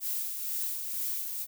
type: noise with tremolo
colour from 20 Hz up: violet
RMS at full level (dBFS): -32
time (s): 0-1.47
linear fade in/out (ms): 50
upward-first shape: sine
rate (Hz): 2.1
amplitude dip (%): 40
effects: none